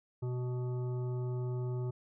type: harmonic tone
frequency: 124.6 Hz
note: B2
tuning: 16 cents sharp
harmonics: 1 / 3 / 5 / 7 / 9 / 10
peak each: -33 / -41 / -53 / -54 / -60 / -61 dBFS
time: 0.22-1.91 s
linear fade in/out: 10 ms
effects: none